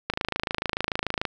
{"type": "click train", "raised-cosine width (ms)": 0.3, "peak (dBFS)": -9, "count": 32, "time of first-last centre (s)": [0.1, 1.252], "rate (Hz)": 26.9, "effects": []}